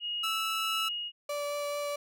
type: tone with tremolo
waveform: sine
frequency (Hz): 2874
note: F7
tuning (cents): +49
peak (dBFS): -31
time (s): 0-1.12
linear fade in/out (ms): 50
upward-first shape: sine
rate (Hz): 1.5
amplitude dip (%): 40
type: tone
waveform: sawtooth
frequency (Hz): 1318.5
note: E6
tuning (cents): 0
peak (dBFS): -27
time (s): 0.23-0.89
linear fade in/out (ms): 10
type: tone with vibrato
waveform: 35% pulse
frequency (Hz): 580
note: D5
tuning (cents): -22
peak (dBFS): -30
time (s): 1.29-1.96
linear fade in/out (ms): 5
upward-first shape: triangle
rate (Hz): 4.6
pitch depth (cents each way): 9
effects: none